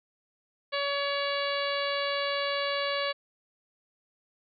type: harmonic tone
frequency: 565 Hz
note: C#5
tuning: 33 cents sharp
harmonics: 1 / 2 / 3 / 4 / 5 / 6 / 7 / 8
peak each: -31 / -34 / -36 / -37 / -38 / -39 / -39 / -40 dBFS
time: 0.72-3.13 s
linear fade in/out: 20 ms
effects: none